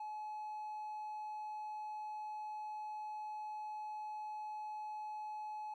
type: tone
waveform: triangle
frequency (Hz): 852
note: G#5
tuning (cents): +44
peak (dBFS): -39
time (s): 0-5.74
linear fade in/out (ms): 5
effects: tanh soft clip ceiling -36 dBFS